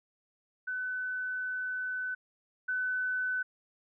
sine tone pair in turn, 1506 / 1506 Hz, F#6 / F#6, +30 / +30 cents, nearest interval unison, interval 0 cents, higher neither, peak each -32 / -29 dBFS, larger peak second, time 0.67-2.15 / 2.68-3.43 s, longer first, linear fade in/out 10 ms, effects none

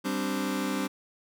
sawtooth chord, G suspended fourth, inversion none, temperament just, 196 / 261.3 / 294 Hz, G3 / C4 / D4, 0 / -2 / +2 cents, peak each -28 dBFS, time 0.04-0.88 s, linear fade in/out 20 ms, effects none

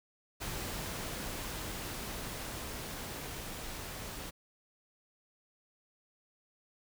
pink noise with level ramp, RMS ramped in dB -39 to -43 dBFS, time 0.4-4.31 s, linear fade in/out 20 ms, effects none

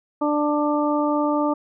harmonic tone, 296 Hz, D4, 14 cents sharp, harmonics 1 / 2 / 3 / 4, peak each -21 / -24 / -26 / -27 dBFS, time 0.21-1.54 s, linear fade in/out 10 ms, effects none

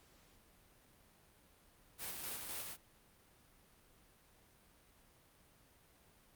white noise with tremolo, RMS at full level -43 dBFS, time 1.98-2.77 s, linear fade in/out 50 ms, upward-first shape square, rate 3.9 Hz, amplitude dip 30%, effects pink hiss -67 dBFS RMS until 6.35 s + Opus 48 kbps

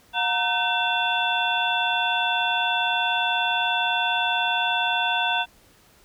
sine tone cluster, 722 / 932 / 1523 / 2701 / 3470 Hz, F#5 / A#5 / F#6 / E7 / A7, -43 / -1 / +50 / +42 / -25 cents, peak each -27 dBFS, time 0.13-5.46 s, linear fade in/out 50 ms, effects pink hiss -56 dBFS RMS until 6.04 s

